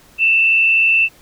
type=tone with frequency modulation; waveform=sine; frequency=2668 Hz; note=E7; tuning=20 cents sharp; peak=-10 dBFS; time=0.18-1.09 s; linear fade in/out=50 ms; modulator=80.2 Hz; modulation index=0.67; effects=pink hiss -48 dBFS RMS until 1.21 s